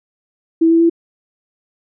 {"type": "tone with pitch steps", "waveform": "sine", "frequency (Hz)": [327.6, 331.2, 334.9], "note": ["E4", "E4", "E4"], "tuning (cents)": [-11, 8, 27], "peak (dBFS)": -8, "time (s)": [0.61, 0.898], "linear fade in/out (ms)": 10, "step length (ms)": 96, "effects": []}